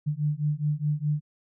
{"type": "beating tone pair", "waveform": "sine", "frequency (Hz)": [146.83, 151.63], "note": ["D3", "D#3"], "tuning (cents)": [0, -44], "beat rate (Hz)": 4.8, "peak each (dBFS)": -27, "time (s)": [0.06, 1.21], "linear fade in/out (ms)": 20, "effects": []}